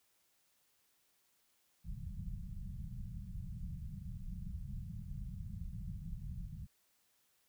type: low-pass noise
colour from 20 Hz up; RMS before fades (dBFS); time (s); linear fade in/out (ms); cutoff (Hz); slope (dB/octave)
pink; -44; 1.84-6.67; 20; 200; 96
effects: white hiss -75 dBFS RMS until 7.48 s